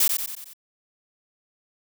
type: noise with echo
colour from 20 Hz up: blue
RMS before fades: -19 dBFS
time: 0-0.08 s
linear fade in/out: 5 ms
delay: 91 ms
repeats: 5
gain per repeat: -5 dB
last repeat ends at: 0.535 s
effects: none